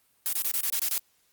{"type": "noise bursts", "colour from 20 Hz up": "blue", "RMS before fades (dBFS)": -27, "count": 8, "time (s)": [0.26, 0.979], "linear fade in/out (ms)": 0, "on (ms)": 68, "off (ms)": 25, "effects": ["white hiss -67 dBFS RMS until 1.32 s", "Opus 32 kbps"]}